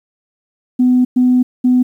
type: tone bursts at uneven times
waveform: sine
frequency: 250.7 Hz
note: B3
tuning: 26 cents sharp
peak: -7 dBFS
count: 3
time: 0.79-1.05 / 1.16-1.43 / 1.64-1.83 s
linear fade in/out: 10 ms
effects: tanh soft clip ceiling -3 dBFS + 8-bit